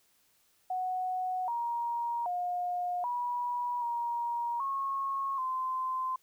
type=tone with pitch steps; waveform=sine; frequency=739 / 943 / 714 / 971 / 946 / 1092 / 1035 Hz; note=F#5 / A#5 / F5 / B5 / A#5 / C#6 / C6; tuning=-2 / +20 / +38 / -30 / +25 / -26 / -19 cents; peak=-30 dBFS; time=0.7-6.16 s; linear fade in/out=5 ms; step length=780 ms; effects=white hiss -69 dBFS RMS until 6.22 s